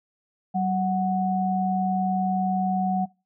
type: tone pair together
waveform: sine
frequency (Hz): 189.76 / 740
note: F#3 / F#5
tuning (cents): +44 / 0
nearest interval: 2 octaves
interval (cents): 2356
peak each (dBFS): -24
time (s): 0.54-3.06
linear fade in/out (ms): 20
effects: noise-tail reverb RT60 0.3 s tail -24 dB re dry